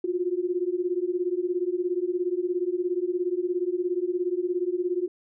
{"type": "beating tone pair", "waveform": "sine", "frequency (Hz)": [349.2, 366.2], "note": ["F4", "F#4"], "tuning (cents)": [0, -18], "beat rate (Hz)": 17, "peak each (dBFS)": -27, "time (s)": [0.04, 5.08], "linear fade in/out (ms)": 5, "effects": []}